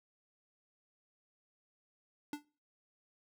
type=tone with exponential decay; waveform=square; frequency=293.7 Hz; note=D4; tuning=in tune; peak=-35 dBFS; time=2.33-2.45 s; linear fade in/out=2 ms; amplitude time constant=24 ms; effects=noise-tail reverb RT60 0.4 s tail -25 dB re dry